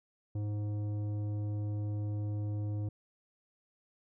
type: tone with tanh clipping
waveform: triangle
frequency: 104.3 Hz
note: G#2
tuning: 8 cents sharp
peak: -34 dBFS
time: 0.35-2.89 s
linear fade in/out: 5 ms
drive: 15 dB
effects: none